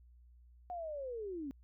sine linear sweep, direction down, 730 to 260.4 Hz, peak -39 dBFS, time 0.7-1.51 s, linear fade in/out 0 ms, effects added 60 Hz sine -58 dBFS peak until 1.63 s

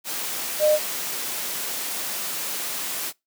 sine tone in noise, 608 Hz, D#5, 40 cents flat, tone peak -15 dBFS, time 0.59-0.79 s, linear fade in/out 50 ms, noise white, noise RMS -29 dBFS, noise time 0.04-3.13 s, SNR +11 dB, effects noise-tail reverb RT60 0.2 s tail -24 dB re dry + high-pass 200 Hz 12 dB/octave

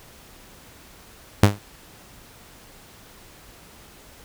sawtooth tone with exponential decay, 102 Hz, G#2, 31 cents flat, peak -3 dBFS, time 1.43-1.59 s, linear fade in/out 5 ms, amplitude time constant 34 ms, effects pink hiss -48 dBFS RMS until 4.24 s

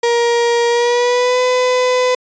35% pulse tone with pitch glide, 471.8 to 502.8 Hz, A#4 to B4, +21 to +31 cents, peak -10 dBFS, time 0.03-2.15 s, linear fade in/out 5 ms, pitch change +110 cents, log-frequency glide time 0.68-1.4 s, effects resampled to 16000 Hz

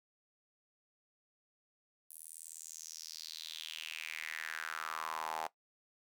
sawtooth tone with high-pass filter sweep, 79.8 Hz, D#2, 44 cents sharp, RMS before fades -44 dBFS, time 2.1-5.47 s, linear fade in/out 5 ms, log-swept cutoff 11000 to 790 Hz, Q 4.4, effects noise-tail reverb RT60 0.1 s tail -18 dB re dry

